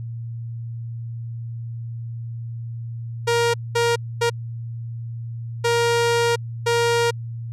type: tone bursts at uneven times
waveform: sawtooth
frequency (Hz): 470.1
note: A#4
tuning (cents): +15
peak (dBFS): -13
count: 5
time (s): 3.27-3.54 / 3.75-3.96 / 4.21-4.3 / 5.64-6.36 / 6.66-7.11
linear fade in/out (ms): 10
effects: added 116 Hz sine -28 dBFS peak until 7.52 s + low-pass 9000 Hz 12 dB/octave